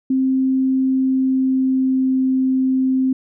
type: tone with pitch glide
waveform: sine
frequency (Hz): 263 to 261.3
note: C4 to C4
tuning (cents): +9 to -2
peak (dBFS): -14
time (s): 0.1-3.13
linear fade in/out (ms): 5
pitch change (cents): -11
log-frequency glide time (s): 0.85-2.21
effects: none